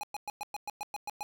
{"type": "tone bursts", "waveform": "square", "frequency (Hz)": 830.6, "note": "G#5", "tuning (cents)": 0, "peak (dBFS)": -35, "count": 10, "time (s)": [0.01, 1.23], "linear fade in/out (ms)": 0, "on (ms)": 23, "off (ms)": 110, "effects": []}